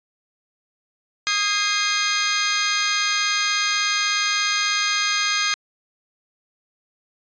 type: chord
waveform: 15% pulse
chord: Ab major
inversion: second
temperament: equal with one note detuned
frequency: 1244.5 / 1626.1 / 2093 Hz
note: Eb6 / Ab6 / C7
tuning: 0 / -37 / 0 cents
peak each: -17 dBFS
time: 1.27-5.54 s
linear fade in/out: 0 ms
effects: resampled to 16000 Hz